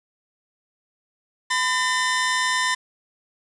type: tone pair together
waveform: sawtooth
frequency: 1009 / 1800 Hz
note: B5 / A6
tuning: +37 / +39 cents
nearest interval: minor seventh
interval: 1002 cents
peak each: -19 dBFS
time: 1.5-2.75 s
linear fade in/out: 10 ms
effects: resampled to 22050 Hz + 7-bit